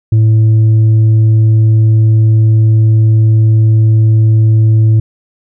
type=tone with tanh clipping; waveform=sine; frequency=110 Hz; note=A2; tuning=in tune; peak=-5 dBFS; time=0.12-5 s; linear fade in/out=5 ms; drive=3 dB; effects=none